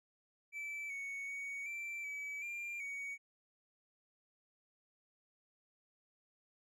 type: tone with pitch steps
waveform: triangle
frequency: 2317 / 2223 / 2239 / 2343 / 2288 / 2387 / 2244 Hz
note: D7 / C#7 / C#7 / D7 / D7 / D7 / C#7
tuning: -24 / +4 / +17 / -5 / -46 / +28 / +21 cents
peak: -39 dBFS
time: 0.52-3.18 s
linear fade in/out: 50 ms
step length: 380 ms
effects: none